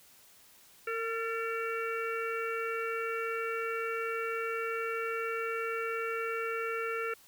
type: harmonic tone with a mistuned harmonic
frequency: 455.7 Hz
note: A#4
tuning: 39 cents flat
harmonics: 1 / 3 / 4 / 5 / 6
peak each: -35 / -36 / -42 / -41 / -44 dBFS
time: 0.87-7.14 s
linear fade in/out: 5 ms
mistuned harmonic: 4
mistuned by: -53 cents
effects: white hiss -59 dBFS RMS until 7.27 s